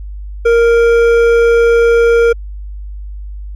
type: tone with hard clipping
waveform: sine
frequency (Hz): 466.2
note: A#4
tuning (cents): 0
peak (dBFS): -8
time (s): 0.45-2.33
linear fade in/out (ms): 10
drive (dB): 9
effects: added 50 Hz sine -23 dBFS peak until 3.55 s